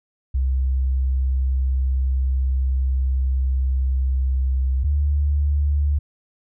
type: tone pair in turn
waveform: sine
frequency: 65.41 / 72.44 Hz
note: C2 / D2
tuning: 0 / -23 cents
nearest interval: major second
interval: 177 cents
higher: second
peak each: -17 / -16 dBFS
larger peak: second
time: 0.34-4.84 / 4.84-5.99 s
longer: first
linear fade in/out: 10 ms
effects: none